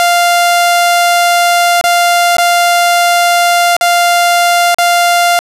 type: tone with dropouts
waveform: sawtooth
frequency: 697 Hz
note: F5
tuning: 4 cents flat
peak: -3 dBFS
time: 0-5.39 s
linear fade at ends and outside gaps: 0 ms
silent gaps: 1.812-1.84 / 2.368-2.383 / 3.766-3.811 / 4.745-4.785 s
effects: resampled to 32000 Hz + 7-bit